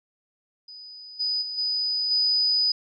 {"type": "tone with level steps", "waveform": "sine", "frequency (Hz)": 4978, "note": "D#8", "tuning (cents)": 0, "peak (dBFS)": [-40, -23, -30, -23, -19], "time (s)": [0.68, 2.72], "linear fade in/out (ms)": 5, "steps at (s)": [1.19, 1.41, 1.57, 2.1], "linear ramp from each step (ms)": 20, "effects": []}